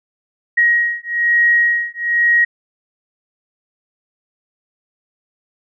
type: beating tone pair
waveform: sine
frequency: 1890 / 1891.1 Hz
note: A#6 / A#6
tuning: +23 / +24 cents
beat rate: 1.1 Hz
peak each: -15 dBFS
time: 0.57-2.45 s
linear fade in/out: 10 ms
effects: none